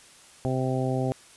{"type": "harmonic tone", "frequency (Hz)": 130, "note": "C3", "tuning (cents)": -11, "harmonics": [1, 2, 3, 4, 5, 6], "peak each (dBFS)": [-27, -30, -32, -33, -34, -35], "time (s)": [0.45, 1.12], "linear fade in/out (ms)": 0, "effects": ["white hiss -52 dBFS RMS until 1.36 s", "resampled to 24000 Hz"]}